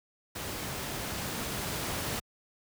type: noise with level ramp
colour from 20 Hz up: pink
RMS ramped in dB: -37 to -33 dBFS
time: 0.35-2.2 s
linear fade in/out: 10 ms
effects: high-pass 60 Hz 12 dB/octave